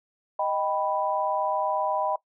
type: chord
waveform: sine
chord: Eb augmented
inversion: none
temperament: equal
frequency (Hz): 622.3 / 784 / 987.8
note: Eb5 / G5 / B5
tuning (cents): 0 / 0 / 0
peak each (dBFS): -28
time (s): 0.39-2.16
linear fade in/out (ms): 5
effects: noise-tail reverb RT60 0.1 s tail -19 dB re dry